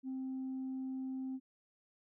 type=tone; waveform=sine; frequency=262.3 Hz; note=C4; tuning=4 cents sharp; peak=-36 dBFS; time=0.03-1.4 s; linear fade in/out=50 ms; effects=tanh soft clip ceiling -35 dBFS